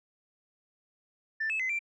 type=tone with pitch steps; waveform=sine; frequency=1773 / 2603 / 2045 / 2354 Hz; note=A6 / E7 / C7 / D7; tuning=+13 / -22 / -40 / +3 cents; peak=-27 dBFS; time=1.4-1.792 s; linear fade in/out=10 ms; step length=98 ms; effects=tanh soft clip ceiling -25 dBFS